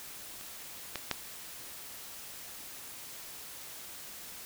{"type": "clicks", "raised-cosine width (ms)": 0.2, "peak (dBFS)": [-30, -17, -12], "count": 3, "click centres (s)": [0.411, 0.957, 1.113], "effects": ["white hiss -46 dBFS RMS until 4.45 s"]}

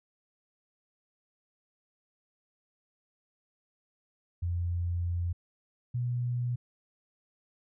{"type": "tone pair in turn", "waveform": "sine", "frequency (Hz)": [86.9, 122.19], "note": ["F2", "B2"], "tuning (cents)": [-8, -18], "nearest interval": "tritone", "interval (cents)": 590, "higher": "second", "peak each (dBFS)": -28, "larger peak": "neither", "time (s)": [[4.42, 5.33], [5.94, 6.56]], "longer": "first", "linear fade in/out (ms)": 10, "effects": []}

